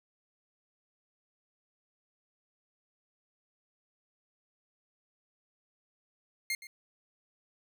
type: tone with echo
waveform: sawtooth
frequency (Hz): 2122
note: C7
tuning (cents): +24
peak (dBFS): -27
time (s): 6.5-6.55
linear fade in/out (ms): 2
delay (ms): 120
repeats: 1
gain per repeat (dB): -15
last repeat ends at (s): 6.67
effects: none